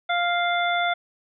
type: harmonic tone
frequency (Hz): 698.5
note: F5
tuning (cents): 0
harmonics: 1 / 2 / 3 / 5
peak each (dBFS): -23 / -26 / -28 / -30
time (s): 0.09-0.94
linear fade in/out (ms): 10
effects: none